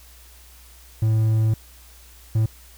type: tone bursts at uneven times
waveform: triangle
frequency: 110.2 Hz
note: A2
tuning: 3 cents sharp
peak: -14 dBFS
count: 2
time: 1.02-1.54 / 2.35-2.46 s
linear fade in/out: 5 ms
effects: added 60 Hz sine -47 dBFS peak until 2.77 s + white hiss -50 dBFS RMS until 2.77 s